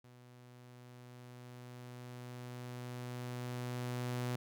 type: tone with level ramp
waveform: sawtooth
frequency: 123.47 Hz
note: B2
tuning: in tune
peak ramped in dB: -53 to -31 dBFS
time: 0.04-4.36 s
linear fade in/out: 5 ms
effects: none